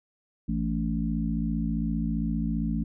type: harmonic tone with a mistuned harmonic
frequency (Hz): 55.1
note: A1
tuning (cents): +3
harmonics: 1 / 3 / 4 / 5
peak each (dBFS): -31 / -30 / -29 / -34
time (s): 0.48-2.84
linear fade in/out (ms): 10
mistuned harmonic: 5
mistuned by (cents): +47
effects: none